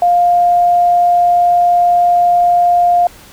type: tone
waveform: sine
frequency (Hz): 703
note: F5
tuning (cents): +11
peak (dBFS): -7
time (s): 0.02-3.07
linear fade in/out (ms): 2
effects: pink hiss -39 dBFS RMS until 3.32 s

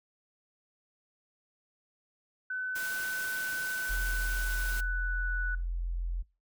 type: tone with pitch glide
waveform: sine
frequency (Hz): 1510 to 1481.5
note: F#6 to F#6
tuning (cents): +35 to +2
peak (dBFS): -32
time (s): 2.5-5.55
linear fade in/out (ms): 5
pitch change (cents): -33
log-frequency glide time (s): 3.84-5.31
type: noise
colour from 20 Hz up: white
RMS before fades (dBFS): -41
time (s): 2.75-4.81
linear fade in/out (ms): 10
type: tone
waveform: sine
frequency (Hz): 43.08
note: F1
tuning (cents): -23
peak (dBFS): -30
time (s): 3.89-6.23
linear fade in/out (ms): 20
effects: noise-tail reverb RT60 0.3 s tail -23 dB re dry

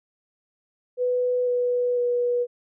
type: tone with pitch steps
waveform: sine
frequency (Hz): 496.3 / 491.2 / 486.1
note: B4 / B4 / B4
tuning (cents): +8 / -9 / -28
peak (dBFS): -20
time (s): 0.97-2.47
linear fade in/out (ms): 50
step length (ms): 500
effects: none

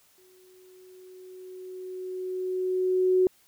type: tone with exponential growth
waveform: sine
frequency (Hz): 370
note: F#4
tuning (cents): 0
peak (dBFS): -17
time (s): 0.18-3.27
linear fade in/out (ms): 1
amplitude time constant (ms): 670
effects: white hiss -62 dBFS RMS until 3.47 s

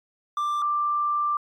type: tone pair in turn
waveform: triangle / sine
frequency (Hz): 1181 / 1181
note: D6 / D6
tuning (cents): +9 / +9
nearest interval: unison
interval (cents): 0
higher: neither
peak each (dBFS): -21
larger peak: neither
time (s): 0.37-0.62 / 0.62-1.37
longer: second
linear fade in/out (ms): 2
effects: MP3 96 kbps

